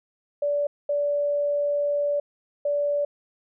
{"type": "tone bursts at uneven times", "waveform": "sine", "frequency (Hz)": 579, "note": "D5", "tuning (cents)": -25, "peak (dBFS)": -21, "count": 3, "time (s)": [[0.42, 0.67], [0.89, 2.2], [2.65, 3.05]], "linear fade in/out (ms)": 5, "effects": []}